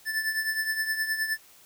square tone with tremolo, 1757 Hz, A6, 3 cents flat, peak -24 dBFS, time 0.05-1.38 s, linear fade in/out 50 ms, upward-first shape triangle, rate 9.6 Hz, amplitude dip 70%, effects white hiss -55 dBFS RMS until 1.65 s

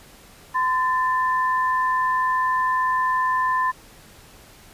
sine tone pair together, 1023 / 1769.1 Hz, C6 / A6, -39 / +9 cents, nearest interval major sixth, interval 948 cents, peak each -19 / -26 dBFS, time 0.54-3.72 s, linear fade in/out 20 ms, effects pink hiss -48 dBFS RMS until 4.73 s + resampled to 32000 Hz

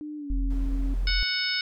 sine tone with pitch glide, 300.2 to 273.7 Hz, D4 to C#4, +38 to -22 cents, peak -33 dBFS, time 0.01-0.94 s, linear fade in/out 0 ms, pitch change -160 cents, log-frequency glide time 0.17-0.34 s
sine tone, 43.08 Hz, F1, 23 cents flat, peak -23 dBFS, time 0.3-1.23 s, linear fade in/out 0 ms
brown noise, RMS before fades -41 dBFS, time 0.5-1.11 s, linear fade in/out 5 ms
harmonic tone, 740 Hz, F#5, in tune, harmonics 2 / 3 / 4 / 5 / 6 / 7, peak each -32 / -31 / -35 / -33 / -35 / -29 dBFS, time 1.07-1.61 s, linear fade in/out 2 ms
effects none

